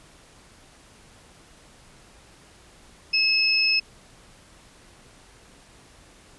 sine tone pair together, 2590 / 5180 Hz, E7 / E8, -31 / -31 cents, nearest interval octave, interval 1200 cents, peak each -21 dBFS, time 3.13-3.8 s, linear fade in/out 10 ms, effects pink hiss -52 dBFS RMS until 6.38 s + resampled to 24000 Hz

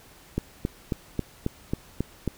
click train, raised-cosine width 3 ms, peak -12 dBFS, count 8, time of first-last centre 0.38-2.277 s, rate 3.69 Hz, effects pink hiss -52 dBFS RMS until 2.37 s

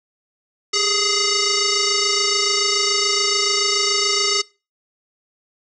sine tone with frequency modulation, 402 Hz, G4, 44 cents sharp, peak -16 dBFS, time 0.73-4.42 s, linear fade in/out 10 ms, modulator 831 Hz, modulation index 7.4, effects noise-tail reverb RT60 0.3 s tail -22 dB re dry

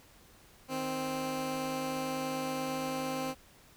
15% pulse tone pair together, 155.56 / 262 Hz, D#3 / C4, 0 / +2 cents, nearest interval major sixth, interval 902 cents, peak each -36 / -27 dBFS, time 0.68-3.35 s, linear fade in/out 50 ms, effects pink hiss -59 dBFS RMS until 3.76 s

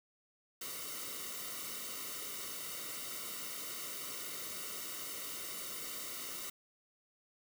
white noise with comb filter, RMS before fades -43 dBFS, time 0.61-6.5 s, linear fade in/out 5 ms, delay 1.2 ms, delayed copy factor -0.8, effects none

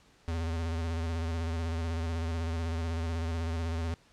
square tone with vibrato, 82.41 Hz, E2, in tune, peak -31 dBFS, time 0.28-3.94 s, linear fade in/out 0 ms, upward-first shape square, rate 16 Hz, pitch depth 39 cents each way, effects pink hiss -62 dBFS RMS until 4.12 s + low-pass 7000 Hz 12 dB/octave

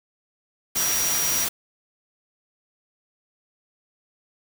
sine tone in noise, 5760 Hz, F#8, 47 cents flat, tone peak -24 dBFS, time 0.76-1.45 s, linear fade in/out 10 ms, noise white, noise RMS -25 dBFS, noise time 0.75-1.49 s, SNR -2 dB, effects none

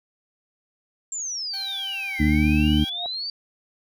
sine exponential two-way sweep, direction down then up, 7459 to 1981 to 4686 Hz, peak -27 dBFS, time 1.12-3.3 s, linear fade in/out 2 ms, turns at 2.23 s
10% pulse tone, 783 Hz, G5, 2 cents flat, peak -29 dBFS, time 1.53-2.9 s, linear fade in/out 10 ms
harmonic tone, 75.6 Hz, D#2, 49 cents flat, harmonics 1 / 2 / 3 / 4, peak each -21 / -25 / -21 / -22 dBFS, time 2.19-2.85 s, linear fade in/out 20 ms
sine tone with exponential growth, 702 Hz, F5, 9 cents sharp, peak -27 dBFS, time 2.8-3.06 s, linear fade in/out 0 ms, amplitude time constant 55 ms
effects none

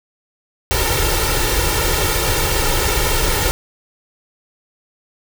pink noise with comb filter, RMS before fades -17 dBFS, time 0.71-3.51 s, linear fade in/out 0 ms, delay 2.2 ms, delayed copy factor +0.8, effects none

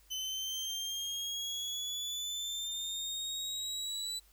30% pulse exponential sweep, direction up, 3033 to 3977 Hz, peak -33 dBFS, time 0.1-4.2 s, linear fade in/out 20 ms, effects added 50 Hz sine -63 dBFS peak until 4.32 s + white hiss -66 dBFS RMS until 4.32 s

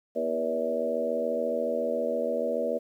harmonic tone with a mistuned harmonic, 80.6 Hz, E2, 38 cents flat, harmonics 3 / 4 / 5 / 6 / 7 / 8, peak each -35 / -40 / -38 / -30 / -30 / -33 dBFS, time 0.15-2.79 s, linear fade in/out 20 ms, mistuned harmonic 7, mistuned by +19 cents, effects 10-bit

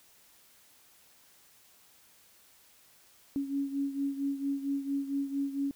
sine beating tone pair, 277.2 / 281.6 Hz, C#4 / C#4, 0 / +27 cents, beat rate 4.4 Hz, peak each -31 / -36 dBFS, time 3.36-5.71 s, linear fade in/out 0 ms, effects white hiss -61 dBFS RMS until 5.75 s

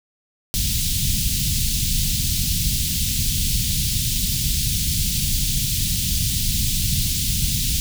pink band-stop noise, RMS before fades -21 dBFS, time 0.54-7.8 s, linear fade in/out 0 ms, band 180 to 3300 Hz, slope 24 dB/octave, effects none

